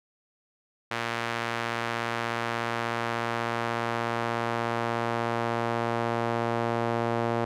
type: tone with band-pass filter sweep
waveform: sawtooth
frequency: 116.6 Hz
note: A#2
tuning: 1 cent sharp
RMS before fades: -29 dBFS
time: 0.91-7.45 s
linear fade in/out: 5 ms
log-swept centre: 1800 to 680 Hz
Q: 0.86
effects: none